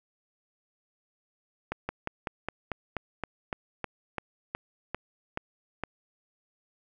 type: slowing click train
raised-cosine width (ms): 0.5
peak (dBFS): -16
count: 15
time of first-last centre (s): 1.72-5.837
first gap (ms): 170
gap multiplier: 1.08
effects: none